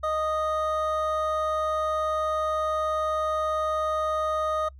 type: tone pair together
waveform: triangle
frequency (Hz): 622.3 / 1241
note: D#5 / D#6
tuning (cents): 0 / -5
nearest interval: octave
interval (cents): 1195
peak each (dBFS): -25 / -25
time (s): 0.03-4.69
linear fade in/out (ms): 10
effects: noise-tail reverb RT60 0.1 s tail -24 dB re dry + added 67 Hz sine -44 dBFS peak until 4.79 s